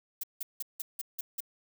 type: noise bursts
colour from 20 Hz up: violet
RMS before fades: -35 dBFS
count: 7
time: 0.21-1.405 s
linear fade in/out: 5 ms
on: 25 ms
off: 170 ms
effects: none